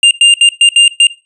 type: tone bursts at uneven times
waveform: square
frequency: 2800 Hz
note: F7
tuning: 4 cents sharp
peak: -3 dBFS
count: 6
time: 0.03-0.11 / 0.21-0.34 / 0.41-0.49 / 0.61-0.69 / 0.76-0.88 / 1-1.07 s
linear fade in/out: 2 ms
effects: noise-tail reverb RT60 0.3 s tail -19 dB re dry + resampled to 24000 Hz